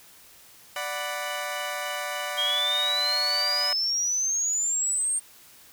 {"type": "chord", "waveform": "15% pulse", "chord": "B minor", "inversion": "first", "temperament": "equal", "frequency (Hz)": [587.3, 740, 987.8], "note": ["D5", "F#5", "B5"], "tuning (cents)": [0, 0, 0], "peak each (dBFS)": [-26, -27, -30], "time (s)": [0.76, 3.73], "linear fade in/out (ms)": 2}
{"type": "exponential sweep", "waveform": "sine", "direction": "up", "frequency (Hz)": [3203, 8740], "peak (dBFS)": -23, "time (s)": [2.37, 5.2], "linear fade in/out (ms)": 20}
{"effects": ["white hiss -52 dBFS RMS until 5.72 s"]}